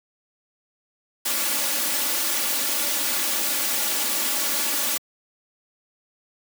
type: noise with comb filter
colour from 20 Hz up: white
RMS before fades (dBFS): -24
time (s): 1.25-4.98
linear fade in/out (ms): 10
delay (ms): 3.5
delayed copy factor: +0.7
effects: high-pass 200 Hz 12 dB/octave